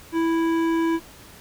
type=tone with hard clipping; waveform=sine; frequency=329.6 Hz; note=E4; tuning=in tune; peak=-21 dBFS; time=0.12-1 s; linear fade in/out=50 ms; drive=13 dB; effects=pink hiss -46 dBFS RMS until 1.4 s